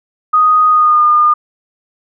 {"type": "tone with pitch glide", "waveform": "sine", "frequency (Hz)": [1244.5, 1214], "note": ["D#6", "D#6"], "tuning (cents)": [0, -43], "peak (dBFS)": -6, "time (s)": [0.33, 1.34], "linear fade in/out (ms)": 10, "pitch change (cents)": -43, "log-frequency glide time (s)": [0.69, 1.03], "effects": []}